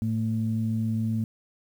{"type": "tone pair together", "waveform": "sine", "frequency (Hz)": [110.5, 223.1], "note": ["A2", "A3"], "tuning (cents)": [8, 24], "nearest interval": "octave", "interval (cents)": 1216, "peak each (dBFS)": -26, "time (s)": [0.02, 1.24], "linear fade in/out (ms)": 0, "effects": ["tanh soft clip ceiling -16 dBFS", "9-bit"]}